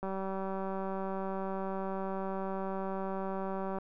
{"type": "click train", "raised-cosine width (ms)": 1, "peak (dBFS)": -24, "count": 722, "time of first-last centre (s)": [0.03, 3.785], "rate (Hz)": 192, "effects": []}